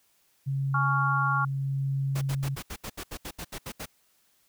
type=tone with tremolo; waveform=sine; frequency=136.8 Hz; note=C#3; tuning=23 cents flat; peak=-25 dBFS; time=0.46-2.56 s; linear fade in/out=20 ms; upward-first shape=sine; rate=0.81 Hz; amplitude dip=25%
type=harmonic tone; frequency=278.8 Hz; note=C#4; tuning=10 cents sharp; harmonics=3 / 4 / 5; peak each=-33 / -27 / -27 dBFS; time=0.74-1.45 s; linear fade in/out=5 ms
type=noise bursts; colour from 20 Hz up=pink; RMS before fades=-37 dBFS; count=13; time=2.15-3.859 s; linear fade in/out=10 ms; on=65 ms; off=72 ms
effects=white hiss -67 dBFS RMS until 4.48 s